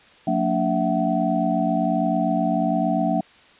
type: tone cluster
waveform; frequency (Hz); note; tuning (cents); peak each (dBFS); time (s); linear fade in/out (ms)
sine; 179 / 227.5 / 288.7 / 664 / 751; F3 / A#3 / D4 / E5 / F#5; +43 / -42 / -30 / +12 / +26; -25; 0.27-3.21; 5
effects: white hiss -51 dBFS RMS until 3.59 s + resampled to 8000 Hz